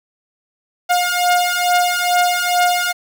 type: beating tone pair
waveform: sawtooth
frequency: 711 / 713.3 Hz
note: F5 / F5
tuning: +31 / +36 cents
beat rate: 2.3 Hz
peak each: -13 dBFS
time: 0.89-2.93 s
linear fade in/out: 20 ms
effects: none